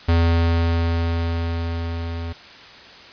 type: tone with level ramp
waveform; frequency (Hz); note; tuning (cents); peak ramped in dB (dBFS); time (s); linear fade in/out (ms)
square; 83.9; E2; +31; -14 to -27; 0.08-2.33; 10
effects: white hiss -42 dBFS RMS until 3.12 s + resampled to 11025 Hz